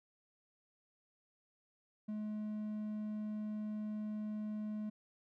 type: tone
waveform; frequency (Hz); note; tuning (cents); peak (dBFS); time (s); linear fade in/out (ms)
triangle; 212.6; G#3; +41; -36; 2.08-4.9; 10
effects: none